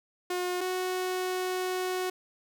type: tone pair in turn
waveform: sawtooth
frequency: 360 / 368.4 Hz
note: F#4 / F#4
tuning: -47 / -7 cents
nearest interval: unison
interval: 40 cents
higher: second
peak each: -25 dBFS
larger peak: neither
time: 0.3-0.61 / 0.61-2.1 s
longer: second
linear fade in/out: 5 ms
effects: none